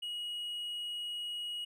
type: tone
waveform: triangle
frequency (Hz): 2900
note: F#7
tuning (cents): -35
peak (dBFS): -35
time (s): 0.02-1.65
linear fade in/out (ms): 10
effects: none